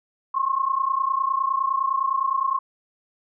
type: tone pair together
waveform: sine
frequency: 1059.2 / 1089 Hz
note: C6 / C#6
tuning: +21 / -31 cents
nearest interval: unison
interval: 48 cents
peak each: -23 dBFS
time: 0.34-2.59 s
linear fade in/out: 10 ms
effects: none